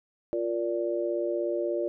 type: chord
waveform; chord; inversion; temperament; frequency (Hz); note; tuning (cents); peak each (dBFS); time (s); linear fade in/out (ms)
sine; Bb major; second; just; 349.6 / 466.2 / 582.7; F4 / Bb4 / D5; +2 / 0 / -14; -29 / -34 / -30; 0.33-1.88; 0
effects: none